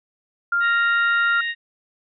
sine tone, 1396.9 Hz, F6, in tune, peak -17 dBFS, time 0.52-1.41 s, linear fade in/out 5 ms
harmonic tone, 932.3 Hz, A#5, in tune, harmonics 2 / 3 / 4, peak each -23 / -32 / -34 dBFS, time 0.6-1.55 s, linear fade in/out 50 ms
effects none

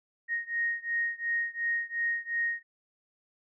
sine beating tone pair, 1864.7 / 1867.5 Hz, A#6 / A#6, 0 / +3 cents, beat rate 2.8 Hz, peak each -31 / -32 dBFS, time 0.28-2.63 s, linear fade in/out 50 ms, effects none

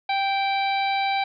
harmonic tone with a mistuned harmonic, 786 Hz, G5, 4 cents sharp, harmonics 1 / 2 / 3 / 4 / 5 / 6, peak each -22 / -36 / -28 / -39 / -32 / -42 dBFS, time 0.09-1.24 s, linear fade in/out 5 ms, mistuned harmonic 3, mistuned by -19 cents, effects none

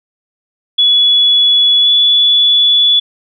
sine tone with pitch glide, 3400 to 3430 Hz, G#7 to A7, +40 to -45 cents, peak -6 dBFS, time 0.78-3 s, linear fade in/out 10 ms, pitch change +15 cents, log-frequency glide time 1.8-1.89 s, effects none

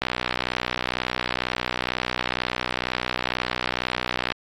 click train, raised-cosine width 0.3 ms, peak -7 dBFS, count 268, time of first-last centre 0.02-4.32 s, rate 62.1 Hz, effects AAC 64 kbps

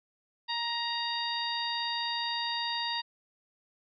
harmonic tone with a mistuned harmonic, 939 Hz, A#5, 12 cents sharp, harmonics 1 / 2 / 3 / 4 / 5, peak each -35 / -38 / -40 / -35 / -37 dBFS, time 0.48-3.02 s, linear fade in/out 20 ms, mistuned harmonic 4, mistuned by -16 cents, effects none

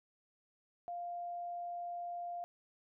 sine tone, 698.5 Hz, F5, in tune, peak -39 dBFS, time 0.88-2.44 s, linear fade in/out 0 ms, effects none

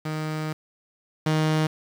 sawtooth tone pair in turn, 155.3 / 155.95 Hz, D#3 / D#3, -3 / +4 cents, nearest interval unison, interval 7 cents, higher second, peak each -23 / -16 dBFS, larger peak second, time 0.05-0.53 / 1.26-1.67 s, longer first, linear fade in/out 5 ms, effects low-pass 6000 Hz 12 dB/octave + 7-bit

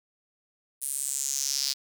square tone with high-pass filter sweep, 69.1 Hz, C#2, 5 cents flat, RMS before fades -30 dBFS, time 0.81-1.74 s, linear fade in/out 20 ms, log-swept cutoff 10000 to 4700 Hz, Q 4.3, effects none

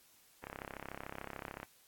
click train, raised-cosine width 0.5 ms, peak -27 dBFS, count 41, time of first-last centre 0.44-1.63 s, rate 33.6 Hz, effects white hiss -65 dBFS RMS until 1.87 s + AAC 64 kbps

